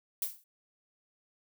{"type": "noise with exponential decay", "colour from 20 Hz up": "violet", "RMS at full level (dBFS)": -29, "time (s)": [0.22, 0.44], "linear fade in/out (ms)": 2, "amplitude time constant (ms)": 46, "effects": []}